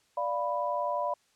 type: chord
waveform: sine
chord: B diminished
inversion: first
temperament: equal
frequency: 587.3 / 698.5 / 987.8 Hz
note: D5 / F5 / B5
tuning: 0 / 0 / 0 cents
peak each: -32 / -34 / -31 dBFS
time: 0.17-1.14 s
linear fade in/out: 5 ms
effects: white hiss -68 dBFS RMS until 1.35 s + low-pass 8000 Hz 12 dB/octave